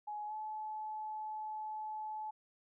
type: tone with pitch glide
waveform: sine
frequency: 840 to 861.1 Hz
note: G#5 to A5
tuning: +19 to -38 cents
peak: -39 dBFS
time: 0.07-2.31 s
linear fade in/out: 10 ms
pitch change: +43 cents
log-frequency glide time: 0.27-0.33 s
effects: none